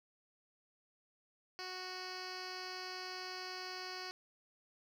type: tone with low-pass filter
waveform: 10% pulse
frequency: 369.1 Hz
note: F#4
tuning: 4 cents flat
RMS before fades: -45 dBFS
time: 1.59-4.11 s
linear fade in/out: 0 ms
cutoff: 4500 Hz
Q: 6.7
effects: 11-bit